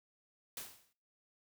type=noise with exponential decay; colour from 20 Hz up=white; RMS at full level=-41 dBFS; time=0.57-0.93 s; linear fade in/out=2 ms; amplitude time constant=78 ms; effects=noise-tail reverb RT60 0.4 s tail -19 dB re dry